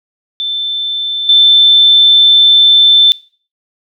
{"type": "tone with level steps", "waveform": "sine", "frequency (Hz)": 3540, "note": "A7", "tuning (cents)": 10, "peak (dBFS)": [-14, -3], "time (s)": [0.4, 3.12], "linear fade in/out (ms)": 0, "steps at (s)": 1.29, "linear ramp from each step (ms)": 2, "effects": ["noise-tail reverb RT60 0.4 s tail -20 dB re dry"]}